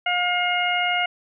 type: harmonic tone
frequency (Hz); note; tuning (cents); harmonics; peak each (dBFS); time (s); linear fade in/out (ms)
713; F5; +36; 1 / 2 / 3 / 4; -24 / -27 / -24 / -26; 0.06-1.06; 5
effects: none